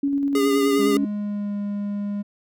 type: tone with tremolo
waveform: sine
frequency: 280.5 Hz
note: C#4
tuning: 21 cents sharp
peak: -18 dBFS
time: 0.03-1.05 s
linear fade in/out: 5 ms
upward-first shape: square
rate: 10 Hz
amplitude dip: 25%
type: tone with vibrato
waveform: square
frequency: 408 Hz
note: G#4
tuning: 31 cents flat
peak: -20 dBFS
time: 0.35-0.97 s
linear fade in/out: 2 ms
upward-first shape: sine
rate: 9.8 Hz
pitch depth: 31 cents each way
type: tone with pitch glide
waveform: triangle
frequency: 208.1 to 203.8 Hz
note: G#3 to G#3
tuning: +4 to -32 cents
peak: -22 dBFS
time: 0.78-2.23 s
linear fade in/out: 20 ms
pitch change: -36 cents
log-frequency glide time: 1.03-1.56 s
effects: none